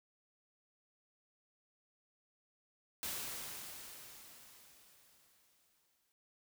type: noise with exponential decay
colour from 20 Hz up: white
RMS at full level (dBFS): -40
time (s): 3.03-6.12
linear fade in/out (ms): 0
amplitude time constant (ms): 670
effects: none